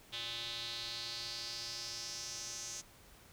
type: tone with band-pass filter sweep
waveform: square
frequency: 117 Hz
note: A#2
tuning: 7 cents sharp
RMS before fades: -43 dBFS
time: 0.12-2.82 s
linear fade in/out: 20 ms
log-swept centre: 3500 to 6400 Hz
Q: 4.6
effects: pink hiss -60 dBFS RMS until 3.32 s